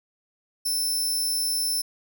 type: tone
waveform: 20% pulse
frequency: 5320 Hz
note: E8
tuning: 15 cents sharp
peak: -18 dBFS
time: 0.65-1.82 s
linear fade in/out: 10 ms
effects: none